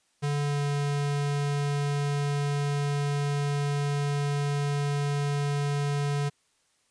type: tone with pitch glide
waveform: square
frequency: 144.6 to 143.6 Hz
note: D3 to D3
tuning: -27 to -39 cents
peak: -26 dBFS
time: 0.22-6.3 s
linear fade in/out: 20 ms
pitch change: -12 cents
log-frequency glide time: 0.43-0.62 s
effects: white hiss -69 dBFS RMS until 6.9 s + resampled to 22050 Hz